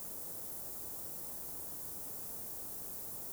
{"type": "band-stop noise", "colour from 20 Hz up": "white", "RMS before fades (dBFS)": -44, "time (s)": [0, 3.32], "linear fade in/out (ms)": 0, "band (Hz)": [680, 11000], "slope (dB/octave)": 12, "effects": []}